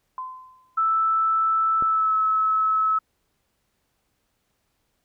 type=tone with exponential decay; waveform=sine; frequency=1028 Hz; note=C6; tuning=31 cents flat; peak=-27 dBFS; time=0.18-0.83 s; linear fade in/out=1 ms; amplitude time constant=140 ms
type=tone with pitch glide; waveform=sine; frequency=1318 to 1296.1 Hz; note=E6 to E6; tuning=-1 to -30 cents; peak=-18 dBFS; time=0.77-2.99 s; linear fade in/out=10 ms; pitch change=-29 cents; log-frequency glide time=1.83-2.15 s
type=click; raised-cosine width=2 ms; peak=-22 dBFS; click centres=1.824 s
effects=pink hiss -72 dBFS RMS until 5.04 s